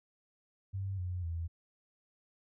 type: tone with pitch steps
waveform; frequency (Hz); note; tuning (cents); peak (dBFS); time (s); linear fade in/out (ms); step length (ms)
sine; 97 / 89.98 / 83.47; G2 / F#2 / E2; -18 / -48 / +22; -34; 0.73-1.48; 20; 250
effects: none